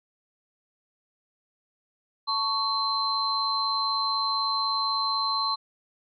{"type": "tone cluster", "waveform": "sine", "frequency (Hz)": [885, 1115, 4102], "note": ["A5", "C#6", "C8"], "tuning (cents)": [10, 10, -35], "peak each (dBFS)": [-33, -27, -27], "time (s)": [2.27, 5.56], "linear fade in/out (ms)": 20, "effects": []}